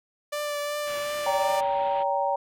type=tone with vibrato; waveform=sawtooth; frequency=587 Hz; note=D5; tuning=1 cent flat; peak=-24 dBFS; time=0.32-1.61 s; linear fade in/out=10 ms; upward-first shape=triangle; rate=2.7 Hz; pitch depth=19 cents each way
type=low-pass noise; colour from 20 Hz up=white; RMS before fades=-44 dBFS; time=0.86-2.04 s; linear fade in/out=20 ms; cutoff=3500 Hz; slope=48 dB/octave
type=chord; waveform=sine; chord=G diminished; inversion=second; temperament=equal with one note detuned; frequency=566.3 / 784 / 932.3 Hz; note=Db5 / G5 / Bb5; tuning=+37 / 0 / 0 cents; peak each=-27 dBFS; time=1.26-2.36 s; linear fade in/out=5 ms
effects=none